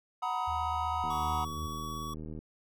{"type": "chord", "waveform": "triangle", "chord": "B major seventh", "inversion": "second", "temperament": "equal with one note detuned", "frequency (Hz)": [740, 932.3, 987.8, 1260.4], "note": ["F#5", "A#5", "B5", "D#6"], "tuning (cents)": [0, 0, 0, 22], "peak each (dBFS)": -34, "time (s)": [0.22, 1.45], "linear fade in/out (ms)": 10}
{"type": "tone with pitch glide", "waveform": "sine", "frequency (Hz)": [78.2, 80.96], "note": ["D#2", "E2"], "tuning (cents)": [9, -31], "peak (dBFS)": -38, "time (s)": [0.47, 1.67], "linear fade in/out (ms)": 10, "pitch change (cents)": 60, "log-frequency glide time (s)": [0.77, 1.55]}
{"type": "click train", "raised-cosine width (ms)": 3, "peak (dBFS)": -30, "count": 106, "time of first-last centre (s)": [1.04, 2.39], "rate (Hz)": 77.8}
{"type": "tone", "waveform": "square", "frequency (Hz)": 1129, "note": "C#6", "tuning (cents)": 31, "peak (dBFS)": -39, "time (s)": [1.1, 2.14], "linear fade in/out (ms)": 5}
{"effects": []}